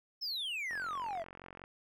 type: exponential sweep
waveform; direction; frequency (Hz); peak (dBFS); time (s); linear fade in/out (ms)
triangle; down; 5390 to 626; -34; 0.21-1.24; 20
type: click train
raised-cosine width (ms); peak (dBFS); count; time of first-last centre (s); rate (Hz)
0.5; -33; 43; 0.71-1.639; 45.2
effects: none